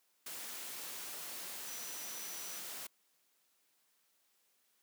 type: tone in noise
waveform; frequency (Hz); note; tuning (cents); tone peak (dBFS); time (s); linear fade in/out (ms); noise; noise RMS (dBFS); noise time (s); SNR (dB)
sine; 5900; F#8; -6; -49; 1.67-2.59; 5; white; -45; 0.26-2.87; -7
effects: white hiss -75 dBFS RMS until 4.82 s + high-pass 200 Hz 12 dB/octave